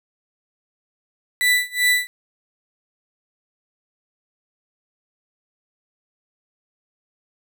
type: tone with tremolo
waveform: 35% pulse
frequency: 1979 Hz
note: B6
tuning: 3 cents sharp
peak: -12 dBFS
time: 1.41-2.07 s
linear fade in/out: 0 ms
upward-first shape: sine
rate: 2.6 Hz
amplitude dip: 95%
effects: none